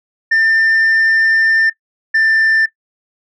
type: tone pair in turn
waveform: sine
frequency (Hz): 1794 / 1781.6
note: A6 / A6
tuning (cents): +33 / +21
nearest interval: unison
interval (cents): 12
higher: first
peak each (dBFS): -7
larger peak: neither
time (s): 0.31-1.7 / 2.14-2.66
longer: first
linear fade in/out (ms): 10
effects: noise-tail reverb RT60 0.1 s tail -18 dB re dry + tanh soft clip ceiling -8 dBFS